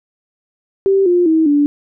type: tone with pitch steps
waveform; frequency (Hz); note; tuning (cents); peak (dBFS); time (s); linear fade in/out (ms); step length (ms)
sine; 389.5 / 353.1 / 320 / 290.1; G4 / F4 / D#4 / D4; -11 / +19 / +49 / -21; -9; 0.86-1.66; 0; 200
effects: none